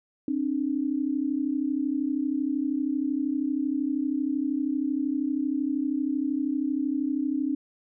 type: tone pair together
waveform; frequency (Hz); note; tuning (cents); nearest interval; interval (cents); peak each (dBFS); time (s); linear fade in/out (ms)
sine; 267.7 / 300.5; C4 / D4; +40 / +40; major second; 200; -27; 0.28-7.55; 2
effects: none